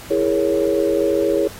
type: chord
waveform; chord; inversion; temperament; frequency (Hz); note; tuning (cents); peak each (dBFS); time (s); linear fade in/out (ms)
sine; A# half-diminished seventh; second; equal with one note detuned; 329.6 / 412.2 / 466.2 / 554.4; E4 / G#4 / A#4 / C#5; 0 / -13 / 0 / 0; -21 / -19 / -23 / -20; 0.1-1.48; 10
effects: pink hiss -38 dBFS RMS until 1.59 s + AAC 48 kbps